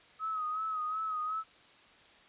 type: tone with vibrato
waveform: sine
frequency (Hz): 1271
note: D#6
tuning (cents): +36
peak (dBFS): -32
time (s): 0.19-1.44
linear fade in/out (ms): 50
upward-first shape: sine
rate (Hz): 2.7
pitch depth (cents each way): 49
effects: white hiss -59 dBFS RMS until 2.28 s + resampled to 8000 Hz